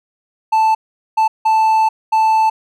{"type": "tone bursts at uneven times", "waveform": "triangle", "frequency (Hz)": 880, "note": "A5", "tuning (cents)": 0, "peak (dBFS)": -8, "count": 4, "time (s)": [[0.52, 0.75], [1.17, 1.28], [1.45, 1.89], [2.12, 2.5]], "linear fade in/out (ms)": 10, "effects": []}